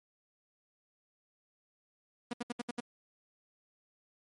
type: tone bursts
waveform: sawtooth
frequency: 240.3 Hz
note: B3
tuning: 47 cents flat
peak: -30 dBFS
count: 6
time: 2.31-2.804 s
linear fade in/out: 5 ms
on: 24 ms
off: 70 ms
effects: MP3 48 kbps